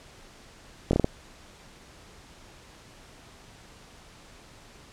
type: slowing click train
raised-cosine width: 2 ms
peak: -8 dBFS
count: 5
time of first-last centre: 0.91-1.044 s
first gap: 22 ms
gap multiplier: 1.29
effects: pink hiss -51 dBFS RMS until 4.92 s + low-pass 8000 Hz 12 dB/octave